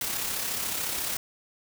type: noise with amplitude modulation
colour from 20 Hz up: white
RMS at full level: -29 dBFS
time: 0.01-1.17 s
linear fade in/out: 2 ms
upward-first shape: sine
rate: 34.1 Hz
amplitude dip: 40%
effects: none

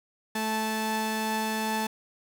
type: tone pair together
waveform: sawtooth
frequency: 219 / 873.5 Hz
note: A3 / A5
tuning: -8 / -13 cents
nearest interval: 2 octaves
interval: 2395 cents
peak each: -26 dBFS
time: 0.35-1.87 s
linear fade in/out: 5 ms
effects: none

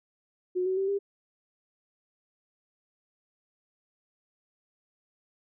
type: tone with pitch steps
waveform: sine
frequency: 364.2 / 375.5 / 387.2 / 399.2 Hz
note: F#4 / F#4 / G4 / G4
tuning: -27 / +26 / -21 / +32 cents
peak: -25 dBFS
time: 0.55-0.99 s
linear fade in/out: 20 ms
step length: 110 ms
effects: none

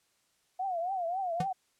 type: tone with vibrato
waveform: sine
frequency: 721 Hz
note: F#5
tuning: 45 cents flat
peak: -30 dBFS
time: 0.59-1.53 s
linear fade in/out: 10 ms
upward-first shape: triangle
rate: 3.7 Hz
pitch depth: 170 cents each way
type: tone with exponential decay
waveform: square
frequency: 166.5 Hz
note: E3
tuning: 18 cents sharp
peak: -27 dBFS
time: 1.4-1.48 s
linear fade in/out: 5 ms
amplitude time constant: 16 ms
effects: white hiss -72 dBFS RMS until 1.79 s + low-pass 10000 Hz 12 dB/octave

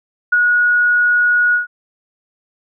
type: tone with ADSR envelope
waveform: sine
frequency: 1454 Hz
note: F#6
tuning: 31 cents flat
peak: -8 dBFS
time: 0.32-1.67 s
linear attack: 9 ms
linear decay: 27 ms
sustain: -2 dB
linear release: 130 ms
effects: none

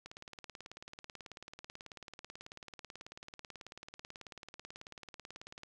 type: click train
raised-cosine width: 0.2 ms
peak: -30 dBFS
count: 103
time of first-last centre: 0.06-5.634 s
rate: 18.3 Hz
effects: none

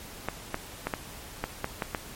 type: clicks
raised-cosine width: 0.5 ms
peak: -13 dBFS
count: 8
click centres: 0.286 / 0.544 / 0.87 / 0.938 / 1.44 / 1.644 / 1.822 / 1.948 s
effects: pink hiss -44 dBFS RMS until 2.15 s + MP3 64 kbps

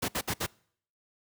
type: noise bursts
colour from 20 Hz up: pink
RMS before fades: -30 dBFS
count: 4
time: 0.02-0.466 s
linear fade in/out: 10 ms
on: 65 ms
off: 62 ms
effects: noise-tail reverb RT60 0.6 s tail -25 dB re dry + high-pass 80 Hz 12 dB/octave

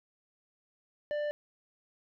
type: tone with tanh clipping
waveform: sine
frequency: 592 Hz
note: D5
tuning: 14 cents sharp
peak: -32 dBFS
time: 1.11-1.31 s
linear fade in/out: 0 ms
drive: 9 dB
effects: none

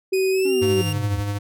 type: tone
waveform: sine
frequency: 380 Hz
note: F#4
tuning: 46 cents sharp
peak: -17 dBFS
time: 0.12-0.82 s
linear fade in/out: 10 ms
type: tone with pitch glide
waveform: sawtooth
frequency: 2489 to 2794 Hz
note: D#7 to F7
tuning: 0 to 0 cents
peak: -25 dBFS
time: 0.13-0.93 s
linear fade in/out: 5 ms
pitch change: +200 cents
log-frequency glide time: 0.31-0.53 s
type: linear sweep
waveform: triangle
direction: down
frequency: 287.4 to 69.3 Hz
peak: -24 dBFS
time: 0.45-1.21 s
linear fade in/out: 5 ms
type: tone with tremolo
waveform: square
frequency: 101.9 Hz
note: G#2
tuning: 32 cents flat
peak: -22 dBFS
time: 0.61-1.39 s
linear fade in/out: 20 ms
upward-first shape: sine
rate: 12 Hz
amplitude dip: 35%
effects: none

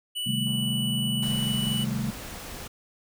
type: tone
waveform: square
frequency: 2960 Hz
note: F#7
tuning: in tune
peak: -29 dBFS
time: 0.15-1.85 s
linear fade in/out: 20 ms
type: chord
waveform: sine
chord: A half-diminished seventh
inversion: first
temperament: equal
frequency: 130.81 / 155.56 / 196 / 220 Hz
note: C3 / Eb3 / G3 / A3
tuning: 0 / 0 / 0 / 0 cents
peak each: -30 / -35 / -32 / -30 dBFS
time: 0.26-2.11 s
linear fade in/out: 10 ms
type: click train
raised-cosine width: 1 ms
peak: -35 dBFS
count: 82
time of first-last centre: 0.47-1.519 s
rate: 77.2 Hz
type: noise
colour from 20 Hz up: pink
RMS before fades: -39 dBFS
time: 1.22-2.68 s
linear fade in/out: 10 ms
effects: none

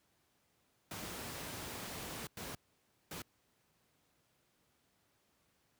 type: noise bursts at uneven times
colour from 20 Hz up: pink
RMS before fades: -44 dBFS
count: 3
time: 0.91-2.27 / 2.37-2.55 / 3.11-3.22 s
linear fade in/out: 2 ms
effects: pink hiss -75 dBFS RMS until 5.79 s + high-pass 80 Hz 12 dB/octave

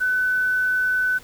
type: tone with quantisation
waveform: sine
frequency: 1505 Hz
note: F#6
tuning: 29 cents sharp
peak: -18 dBFS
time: 0-1.19 s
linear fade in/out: 20 ms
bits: 7
effects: pink hiss -47 dBFS RMS until 1.23 s

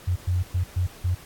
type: tone bursts at uneven times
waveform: sine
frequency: 90 Hz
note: F#2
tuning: 47 cents flat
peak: -20 dBFS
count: 5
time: 0.07-0.16 / 0.27-0.43 / 0.54-0.64 / 0.76-0.87 / 1.04-1.15 s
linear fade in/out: 10 ms
effects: pink hiss -47 dBFS RMS until 1.25 s + AAC 64 kbps

